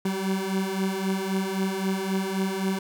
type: beating tone pair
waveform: 30% pulse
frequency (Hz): 189.3 / 193.1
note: F#3 / G3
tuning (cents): +40 / -26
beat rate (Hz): 3.8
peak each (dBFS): -27 / -24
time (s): 0.05-2.79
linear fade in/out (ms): 5
effects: none